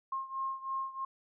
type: beating tone pair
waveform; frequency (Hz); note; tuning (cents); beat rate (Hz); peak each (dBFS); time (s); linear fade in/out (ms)
sine; 1068 / 1071.1; C6 / C6; +35 / +40; 3.1; -36 / -39; 0.12-1.05; 5
effects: none